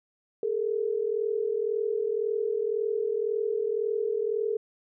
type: tone pair together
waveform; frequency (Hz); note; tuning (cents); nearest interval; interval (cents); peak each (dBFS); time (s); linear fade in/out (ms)
sine; 415.3 / 457.2; G#4 / A#4; 0 / -34; major second; 166; -28 / -28; 0.43-4.57; 2
effects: none